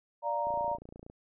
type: chord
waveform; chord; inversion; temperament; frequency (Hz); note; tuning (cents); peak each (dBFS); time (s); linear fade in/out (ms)
sine; Bb major; first; equal; 587.3 / 698.5 / 932.3; D5 / F5 / Bb5; 0 / 0 / 0; -34 / -37 / -31; 0.22-0.78; 50
type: click train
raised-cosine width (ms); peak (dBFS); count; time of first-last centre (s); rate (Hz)
2; -34; 19; 0.47-1.099; 28.6
effects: none